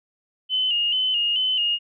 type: tone with vibrato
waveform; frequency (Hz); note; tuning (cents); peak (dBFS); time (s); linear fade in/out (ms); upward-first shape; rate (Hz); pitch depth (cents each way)
sine; 2942; F#7; -11; -19; 0.49-1.79; 50; square; 2.3; 55
effects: none